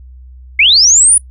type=linear sweep; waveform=sine; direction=up; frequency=2100 to 9956 Hz; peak=-4 dBFS; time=0.59-1.18 s; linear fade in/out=5 ms; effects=noise-tail reverb RT60 0.1 s tail -24 dB re dry + added 63 Hz sine -32 dBFS peak until 1.3 s